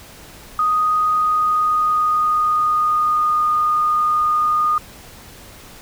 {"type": "tone with pitch glide", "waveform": "sine", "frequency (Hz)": [1244.5, 1225.9], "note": ["D#6", "D#6"], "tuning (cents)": [0, -26], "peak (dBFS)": -14, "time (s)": [0.59, 4.78], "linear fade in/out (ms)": 2, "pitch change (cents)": -26, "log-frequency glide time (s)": [1.12, 3.43], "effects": ["pink hiss -41 dBFS RMS until 5.81 s"]}